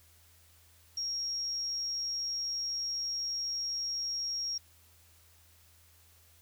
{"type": "tone", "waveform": "sine", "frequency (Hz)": 5588, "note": "F8", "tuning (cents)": 0, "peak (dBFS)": -32, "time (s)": [0.97, 4.58], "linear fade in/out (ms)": 5, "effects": ["added 83 Hz sine -63 dBFS peak until 6.41 s", "white hiss -63 dBFS RMS until 6.41 s"]}